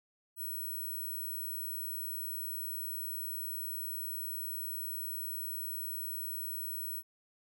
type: tone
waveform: sine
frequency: 15930 Hz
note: B9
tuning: 14 cents sharp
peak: -36 dBFS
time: 0.36-7.03 s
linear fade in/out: 50 ms
effects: none